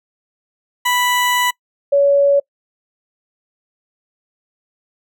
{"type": "tone pair in turn", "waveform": ["20% pulse", "sine"], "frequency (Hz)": [987, 563.7], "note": ["B5", "C#5"], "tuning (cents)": [-1, 29], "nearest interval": "minor seventh", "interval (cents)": 970, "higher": "first", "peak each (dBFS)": -9, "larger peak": "neither", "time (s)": [[0.85, 1.51], [1.92, 2.4]], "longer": "first", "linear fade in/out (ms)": 10, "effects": ["noise-tail reverb RT60 0.1 s tail -25 dB re dry"]}